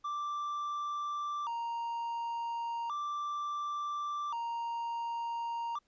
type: tone with vibrato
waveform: triangle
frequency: 1046.5 Hz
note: C6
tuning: in tune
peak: -32 dBFS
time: 0.04-5.79 s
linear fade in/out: 10 ms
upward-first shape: square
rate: 0.35 Hz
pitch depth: 200 cents each way
effects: pink hiss -75 dBFS RMS until 5.87 s + resampled to 16000 Hz